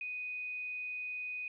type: tone with quantisation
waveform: sine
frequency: 2489 Hz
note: D#7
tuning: in tune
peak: -37 dBFS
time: 0.01-1.48 s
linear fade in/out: 2 ms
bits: 11
effects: resampled to 11025 Hz